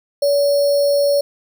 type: tone with sample-and-hold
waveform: sine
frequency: 569 Hz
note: C#5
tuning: 45 cents sharp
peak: -12 dBFS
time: 0.22-1.21 s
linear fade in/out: 5 ms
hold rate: 4900 Hz
effects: none